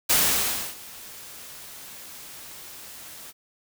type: noise with ADSR envelope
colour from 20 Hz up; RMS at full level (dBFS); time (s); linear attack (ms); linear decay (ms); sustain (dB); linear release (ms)
white; -19; 0.09-3.33; 13; 640; -23; 35
effects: none